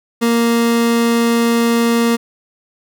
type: tone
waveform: 30% pulse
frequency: 233.1 Hz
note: A#3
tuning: in tune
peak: -9 dBFS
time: 0.21-2.17 s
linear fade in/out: 20 ms
effects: none